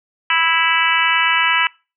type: harmonic tone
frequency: 328.9 Hz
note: E4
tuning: 4 cents flat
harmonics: 3 / 4 / 5 / 6 / 7 / 8 / 9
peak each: -21 / -21 / -21 / -21 / -21 / -21 / -21 dBFS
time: 0.3-1.67 s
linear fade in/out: 2 ms
effects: noise-tail reverb RT60 0.3 s tail -23 dB re dry